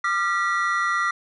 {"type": "tone cluster", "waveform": "triangle", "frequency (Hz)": [1195, 1378, 1942], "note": ["D6", "F6", "B6"], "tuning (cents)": [30, -24, -30], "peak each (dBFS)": -23, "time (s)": [0.04, 1.11], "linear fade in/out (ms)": 5, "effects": ["resampled to 22050 Hz"]}